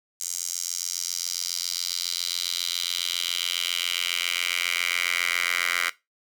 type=tone with high-pass filter sweep; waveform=10% pulse; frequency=87.31 Hz; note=F2; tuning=in tune; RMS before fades=-28 dBFS; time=0.2-5.9 s; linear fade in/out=10 ms; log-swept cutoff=6800 to 1800 Hz; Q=2.8; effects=noise-tail reverb RT60 0.2 s tail -17 dB re dry